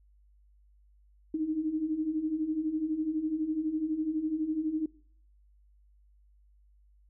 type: beating tone pair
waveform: sine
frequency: 303.1 / 315.1 Hz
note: D#4 / D#4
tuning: -45 / +22 cents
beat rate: 12 Hz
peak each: -35 / -29 dBFS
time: 1.34-4.86 s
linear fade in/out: 5 ms
effects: noise-tail reverb RT60 0.6 s tail -23 dB re dry + added 50 Hz sine -59 dBFS peak until 7.09 s